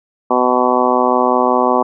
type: harmonic tone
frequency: 125.4 Hz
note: B2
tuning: 27 cents sharp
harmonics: 2 / 3 / 4 / 5 / 6 / 7 / 8 / 9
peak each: -19 / -19 / -19 / -19 / -19 / -19 / -19 / -19 dBFS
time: 0.3-1.83 s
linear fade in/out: 10 ms
effects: none